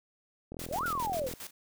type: click train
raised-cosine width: 2 ms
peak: -28 dBFS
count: 35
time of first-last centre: 0.52-1.337 s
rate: 41.6 Hz
type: noise with tremolo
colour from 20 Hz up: white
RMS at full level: -42 dBFS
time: 0.59-1.51 s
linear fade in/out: 5 ms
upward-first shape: square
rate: 7.4 Hz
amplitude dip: 80%
type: exponential two-way sweep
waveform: sine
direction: up then down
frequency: 463 to 1480 to 463 Hz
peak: -30 dBFS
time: 0.69-1.31 s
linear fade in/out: 50 ms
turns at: 0.85 s
effects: none